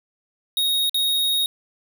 square tone with dropouts, 3752 Hz, A#7, 11 cents sharp, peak -19 dBFS, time 0.57-1.46 s, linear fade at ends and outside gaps 1 ms, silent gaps 0.895-0.944 s, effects none

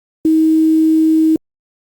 sine tone with quantisation, 317.5 Hz, D#4, 35 cents sharp, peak -8 dBFS, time 0.25-1.36 s, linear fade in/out 2 ms, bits 6, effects Opus 32 kbps

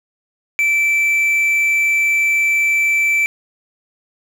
triangle tone with quantisation, 2327 Hz, D7, 17 cents flat, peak -11 dBFS, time 0.59-3.26 s, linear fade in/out 0 ms, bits 6, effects none

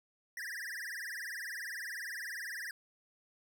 square tone with vibrato, 1779 Hz, A6, 19 cents sharp, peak -40 dBFS, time 0.37-2.71 s, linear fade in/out 2 ms, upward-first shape triangle, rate 20 Hz, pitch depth 220 cents each way, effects none

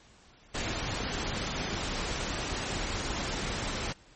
pink noise, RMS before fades -33 dBFS, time 0.54-3.93 s, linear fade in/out 10 ms, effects pink hiss -58 dBFS RMS until 4.15 s + MP3 32 kbps

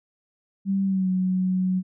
sine tone with pitch glide, 194.9 to 185.24 Hz, G3 to F#3, -10 to +2 cents, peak -20 dBFS, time 0.65-1.83 s, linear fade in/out 50 ms, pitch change -88 cents, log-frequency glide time 0.84-1.09 s, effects none

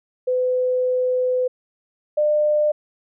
sine tone pair in turn, 505 / 600.5 Hz, B4 / D5, +39 / +38 cents, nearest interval minor third, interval 299 cents, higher second, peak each -17 / -15 dBFS, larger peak second, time 0.27-1.48 / 2.17-2.72 s, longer first, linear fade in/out 10 ms, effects none

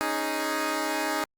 10% pulse chord, C# suspended second, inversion none, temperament equal, 277.2 / 311.1 / 415.3 Hz, C#4 / D#4 / G#4, 0 / 0 / 0 cents, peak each -25 / -20 / -25 dBFS, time 0.01-1.24 s, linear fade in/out 0 ms, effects Opus 48 kbps

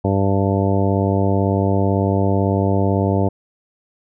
harmonic tone, 98 Hz, G2, in tune, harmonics 1 / 2 / 3 / 4 / 5 / 6 / 7 / 9, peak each -18 / -21 / -23 / -24 / -25 / -26 / -26 / -28 dBFS, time 0.04-3.29 s, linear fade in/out 10 ms, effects none

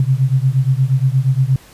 sine beating tone pair, 128.5 / 137 Hz, C3 / C#3, -31 / -20 cents, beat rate 8.5 Hz, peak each -14 / -15 dBFS, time 0-1.56 s, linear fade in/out 2 ms, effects pink hiss -44 dBFS RMS until 1.73 s + resampled to 32000 Hz

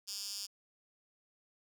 10% pulse tone with high-pass filter, 201.8 Hz, G#3, 49 cents flat, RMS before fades -42 dBFS, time 0.07-0.47 s, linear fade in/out 20 ms, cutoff 5200 Hz, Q 3.1, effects none

